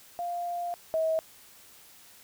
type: tone pair in turn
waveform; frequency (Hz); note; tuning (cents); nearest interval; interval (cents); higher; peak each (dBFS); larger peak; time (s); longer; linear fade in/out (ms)
sine; 698.5 / 641.4; F5 / E5; 0 / -48; minor second; 148; first; -30 / -24; second; 0.19-0.74 / 0.94-1.19; first; 0
effects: white hiss -54 dBFS RMS until 2.23 s